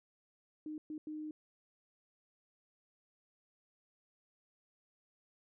sine tone bursts at uneven times, 306.8 Hz, D#4, 24 cents flat, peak -40 dBFS, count 3, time 0.66-0.78 / 0.9-0.98 / 1.07-1.31 s, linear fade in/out 2 ms, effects none

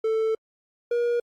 triangle tone pair in turn, 442.6 / 476.8 Hz, A4 / A#4, +10 / +39 cents, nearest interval minor second, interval 129 cents, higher second, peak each -19 dBFS, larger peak neither, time 0.04-0.35 / 0.91-1.2 s, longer first, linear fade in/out 5 ms, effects AAC 64 kbps

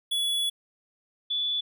square / sine tone pair in turn, 3400 / 3455 Hz, G#7 / A7, +40 / -32 cents, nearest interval unison, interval 28 cents, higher second, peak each -25 dBFS, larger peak neither, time 0.11-0.5 / 1.3-1.61 s, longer first, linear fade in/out 10 ms, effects none

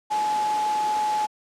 sine tone in noise, 850 Hz, G#5, 40 cents sharp, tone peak -21 dBFS, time 0.1-1.27 s, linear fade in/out 20 ms, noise pink, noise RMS -34 dBFS, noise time 0.1-1.27 s, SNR +10 dB, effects high-pass 300 Hz 12 dB/octave + low-pass 8000 Hz 12 dB/octave

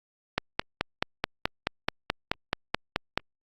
click train, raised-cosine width 0.3 ms, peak -7 dBFS, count 14, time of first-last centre 0.38-3.176 s, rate 4.65 Hz, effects Opus 48 kbps

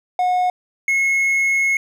triangle tone pair in turn, 727 / 2174 Hz, F#5 / C#7, -31 / -34 cents, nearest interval octave + perfect fifth, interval 1897 cents, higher second, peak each -13 dBFS, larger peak neither, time 0.19-0.5 / 0.88-1.77 s, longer second, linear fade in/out 2 ms, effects none

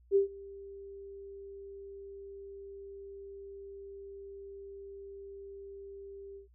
sine tone with ADSR envelope, 395.2 Hz, G4, 14 cents sharp, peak -20 dBFS, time 0.11-6.48 s, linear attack 46 ms, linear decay 120 ms, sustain -24 dB, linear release 120 ms, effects added 60 Hz sine -59 dBFS peak until 6.54 s

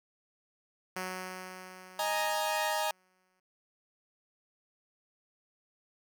5% pulse tone with exponential decay, 185 Hz, F#3, in tune, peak -23 dBFS, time 0.96-3.4 s, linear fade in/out 5 ms, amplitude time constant 530 ms
sawtooth chord, D# suspended fourth, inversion none, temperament equal, 622.3 / 830.6 / 932.3 Hz, D#5 / G#5 / A#5, 0 / 0 / 0 cents, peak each -30 dBFS, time 1.99-2.91 s, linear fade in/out 2 ms
effects none

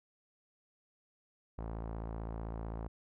sawtooth tone with low-pass filter, 55.7 Hz, A1, 22 cents sharp, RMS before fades -41 dBFS, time 1.58-2.88 s, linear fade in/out 5 ms, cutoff 940 Hz, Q 1.4, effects none

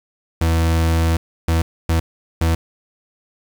40% pulse tone bursts at uneven times, 82 Hz, E2, 9 cents flat, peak -13 dBFS, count 4, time 0.41-1.17 / 1.48-1.62 / 1.89-2 / 2.41-2.55 s, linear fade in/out 5 ms, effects 7-bit

